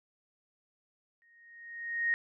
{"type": "tone with exponential growth", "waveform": "sine", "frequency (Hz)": 1864.7, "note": "A#6", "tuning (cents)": 0, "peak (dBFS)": -24, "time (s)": [1.22, 2.14], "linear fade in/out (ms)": 0, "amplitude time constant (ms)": 200, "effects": []}